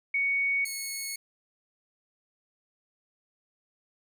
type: tone pair in turn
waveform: sine / 10% pulse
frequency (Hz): 2230 / 2197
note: C#7 / C#7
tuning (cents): +10 / -16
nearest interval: unison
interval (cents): 26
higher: first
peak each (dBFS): -24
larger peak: neither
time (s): 0.14-0.65 / 0.65-1.16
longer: neither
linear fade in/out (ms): 5
effects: none